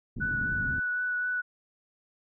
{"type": "low-pass noise", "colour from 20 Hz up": "white", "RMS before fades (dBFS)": -36, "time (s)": [0.16, 0.8], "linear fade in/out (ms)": 10, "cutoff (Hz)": 230, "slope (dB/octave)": 24}
{"type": "tone with vibrato", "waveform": "sine", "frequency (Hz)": 1480, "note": "F#6", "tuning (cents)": 0, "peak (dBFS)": -27, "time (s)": [0.2, 1.42], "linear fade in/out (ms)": 20, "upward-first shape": "triangle", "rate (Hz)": 3.9, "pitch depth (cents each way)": 14}
{"effects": []}